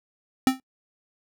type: tone with exponential decay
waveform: square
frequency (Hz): 261.6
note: C4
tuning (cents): 0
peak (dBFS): -13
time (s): 0.47-0.6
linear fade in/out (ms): 1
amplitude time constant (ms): 28
effects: noise-tail reverb RT60 0.1 s tail -23 dB re dry